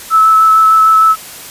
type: tone with vibrato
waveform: sine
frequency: 1305 Hz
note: E6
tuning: 18 cents flat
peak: -4 dBFS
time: 0.1-1.16 s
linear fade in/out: 50 ms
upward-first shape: square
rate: 6.6 Hz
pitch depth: 9 cents each way
effects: white hiss -30 dBFS RMS until 1.5 s + resampled to 32000 Hz